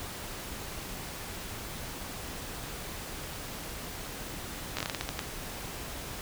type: slowing click train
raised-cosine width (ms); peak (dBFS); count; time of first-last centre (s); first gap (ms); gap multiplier
0.2; -14; 10; 4.77-5.192; 15; 1.27
effects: pink hiss -40 dBFS RMS until 6.21 s